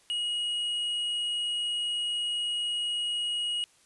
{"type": "tone with hard clipping", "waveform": "sine", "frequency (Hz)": 2894, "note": "F#7", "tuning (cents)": -39, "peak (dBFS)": -29, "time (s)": [0.1, 3.64], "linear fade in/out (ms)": 0, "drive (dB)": 4, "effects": ["white hiss -62 dBFS RMS until 3.85 s", "resampled to 24000 Hz"]}